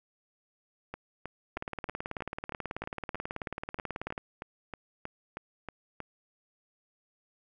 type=two click trains; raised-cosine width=0.5 ms; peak=-23 / -20 dBFS; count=17 / 49; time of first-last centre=0.94-6.003 / 1.57-4.179 s; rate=3.16 / 18.4 Hz; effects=none